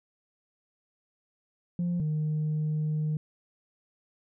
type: tone pair in turn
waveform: sine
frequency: 174.61 / 153.42 Hz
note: F3 / D#3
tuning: 0 / -24 cents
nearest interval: major second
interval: 224 cents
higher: first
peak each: -24 dBFS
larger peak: neither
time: 1.79-2 / 2-3.17 s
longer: second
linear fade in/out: 2 ms
effects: tanh soft clip ceiling -24 dBFS